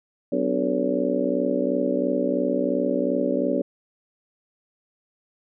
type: harmonic tone with a mistuned harmonic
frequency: 62.9 Hz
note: B1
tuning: 32 cents sharp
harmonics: 3 / 4 / 5 / 6 / 7 / 8 / 9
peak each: -32 / -26 / -27 / -30 / -29 / -32 / -26 dBFS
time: 0.32-3.62 s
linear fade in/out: 5 ms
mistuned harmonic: 5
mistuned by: -110 cents
effects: none